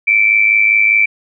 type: tone with amplitude modulation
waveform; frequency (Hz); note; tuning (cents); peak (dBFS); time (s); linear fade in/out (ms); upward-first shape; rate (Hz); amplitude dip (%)
sine; 2330; D7; -14; -5; 0.07-1.06; 10; sine; 105; 65
effects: none